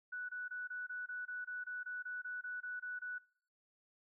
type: tone bursts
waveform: sine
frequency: 1480 Hz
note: F#6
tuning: in tune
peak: -40 dBFS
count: 16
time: 0.12-3.185 s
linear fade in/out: 10 ms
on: 170 ms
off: 23 ms
effects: noise-tail reverb RT60 0.6 s tail -25 dB re dry